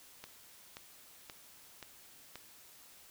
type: click train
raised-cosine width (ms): 0.2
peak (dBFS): -28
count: 5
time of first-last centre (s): 0.24-2.356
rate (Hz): 1.89
effects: white hiss -58 dBFS RMS until 3.1 s